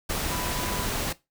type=tone in noise; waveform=sine; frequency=991 Hz; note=B5; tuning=6 cents sharp; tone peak=-37 dBFS; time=0.3-0.87 s; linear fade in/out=10 ms; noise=pink; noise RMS=-29 dBFS; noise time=0.09-1.13 s; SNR=-11 dB; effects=noise-tail reverb RT60 0.2 s tail -17 dB re dry